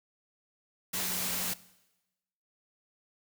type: tone in noise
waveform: sine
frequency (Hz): 183.6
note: F#3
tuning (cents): -13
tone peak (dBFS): -44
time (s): 0.93-1.54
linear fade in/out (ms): 10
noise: white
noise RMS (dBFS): -33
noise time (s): 0.93-1.54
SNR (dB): -14
effects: noise-tail reverb RT60 1.0 s tail -19 dB re dry